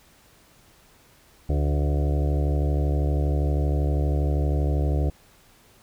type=harmonic tone with a mistuned harmonic; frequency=72.6 Hz; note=D2; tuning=19 cents flat; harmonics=1 / 2 / 4 / 5 / 6 / 7 / 8 / 9 / 10; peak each=-21 / -27 / -33 / -35 / -37 / -38 / -39 / -40 / -41 dBFS; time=1.49-5.1 s; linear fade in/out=5 ms; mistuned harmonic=8; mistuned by=-19 cents; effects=pink hiss -56 dBFS RMS until 5.82 s